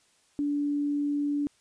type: tone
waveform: sine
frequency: 289.4 Hz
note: D4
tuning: 25 cents flat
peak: -25 dBFS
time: 0.39-1.47 s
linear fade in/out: 0 ms
effects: white hiss -65 dBFS RMS until 1.6 s + resampled to 22050 Hz